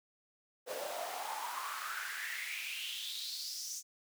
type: noise with high-pass filter sweep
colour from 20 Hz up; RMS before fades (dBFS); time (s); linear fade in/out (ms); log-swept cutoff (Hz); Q
pink; -41; 0.66-3.83; 50; 500 to 6400; 5.8
effects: none